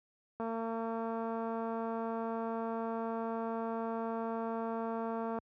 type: click train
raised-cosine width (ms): 1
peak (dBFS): -25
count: 1133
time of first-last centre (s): 0.4-5.387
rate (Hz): 227
effects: high-pass 80 Hz 12 dB/octave